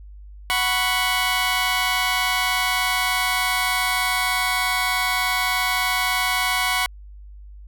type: chord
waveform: 15% pulse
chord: F# suspended fourth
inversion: none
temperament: just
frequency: 740 / 986.7 / 1110 Hz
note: F#5 / B5 / C#6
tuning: 0 / -2 / +2 cents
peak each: -18 dBFS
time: 0.5-6.86 s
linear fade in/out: 0 ms
effects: added 50 Hz sine -38 dBFS peak until 7.67 s